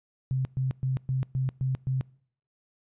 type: tone bursts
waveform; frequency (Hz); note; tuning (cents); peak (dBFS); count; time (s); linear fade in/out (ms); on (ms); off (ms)
sine; 131.1; C3; +4; -24; 7; 0.31-2.01; 0; 140; 120
effects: noise-tail reverb RT60 0.6 s tail -24 dB re dry + resampled to 8000 Hz